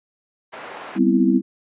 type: band-pass noise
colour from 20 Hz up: pink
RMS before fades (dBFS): -36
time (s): 0.52-0.99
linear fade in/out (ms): 20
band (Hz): 540 to 1900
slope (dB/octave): 12
type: chord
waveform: sine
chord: C major seventh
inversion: second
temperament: equal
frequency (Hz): 196 / 246.9 / 261.6 / 329.6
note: G3 / B3 / C4 / E4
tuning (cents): 0 / 0 / 0 / 0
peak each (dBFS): -19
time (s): 0.95-1.42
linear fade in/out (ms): 50
effects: resampled to 8000 Hz